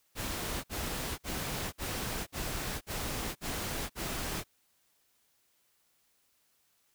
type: noise bursts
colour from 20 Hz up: pink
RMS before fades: -36 dBFS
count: 8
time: 0.15-4.441 s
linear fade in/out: 50 ms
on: 490 ms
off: 53 ms
effects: white hiss -72 dBFS RMS until 6.94 s